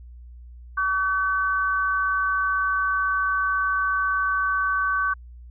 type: tone pair together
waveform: sine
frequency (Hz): 1142 / 1523.9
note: D6 / G6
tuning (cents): -49 / -49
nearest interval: perfect fourth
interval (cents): 500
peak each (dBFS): -23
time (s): 0.77-5.14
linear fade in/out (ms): 10
effects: added 60 Hz sine -40 dBFS peak until 5.5 s